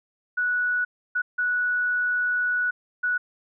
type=tone bursts at uneven times; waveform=sine; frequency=1472 Hz; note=F#6; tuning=9 cents flat; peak=-21 dBFS; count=4; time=0.37-0.85 / 1.15-1.22 / 1.38-2.71 / 3.03-3.18 s; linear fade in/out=10 ms; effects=none